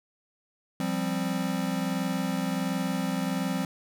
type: chord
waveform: square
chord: F suspended second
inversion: none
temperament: equal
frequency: 174.61 / 196 / 261.6 Hz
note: F3 / G3 / C4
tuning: 0 / 0 / 0 cents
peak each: -32 dBFS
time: 0.8-3.65 s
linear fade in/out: 2 ms
effects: none